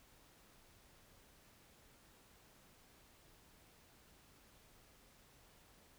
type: silence
effects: pink hiss -66 dBFS RMS until 5.98 s